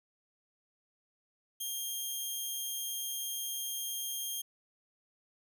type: tone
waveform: 10% pulse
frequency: 3213 Hz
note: G7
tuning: 42 cents sharp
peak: -27 dBFS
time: 1.6-4.42 s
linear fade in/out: 10 ms
effects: none